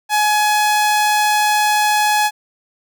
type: tone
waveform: sawtooth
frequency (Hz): 843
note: G#5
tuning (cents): +26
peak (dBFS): -9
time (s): 0.09-2.31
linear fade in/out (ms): 50
effects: none